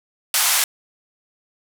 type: band-pass noise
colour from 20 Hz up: white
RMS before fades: -18 dBFS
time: 0.34-0.64 s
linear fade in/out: 2 ms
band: 730 to 13000 Hz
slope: 24 dB/octave
effects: none